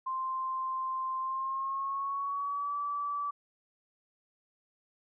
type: tone with pitch glide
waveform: sine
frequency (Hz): 1046.5 to 1154.5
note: C6 to D6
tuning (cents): 0 to -30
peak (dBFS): -31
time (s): 0.06-3.31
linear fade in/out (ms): 10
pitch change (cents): +170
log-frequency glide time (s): 1.18-2.76
effects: none